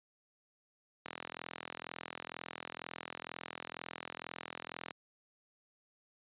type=click train; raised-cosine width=0.3 ms; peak=-24 dBFS; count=163; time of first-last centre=1.06-4.908 s; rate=42.1 Hz; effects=high-pass 150 Hz 12 dB/octave + resampled to 8000 Hz